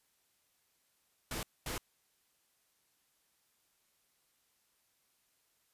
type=noise bursts at uneven times; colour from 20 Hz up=pink; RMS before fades=-39 dBFS; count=2; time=1.31-1.43 / 1.66-1.78 s; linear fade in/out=2 ms; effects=white hiss -75 dBFS RMS until 5.73 s + resampled to 32000 Hz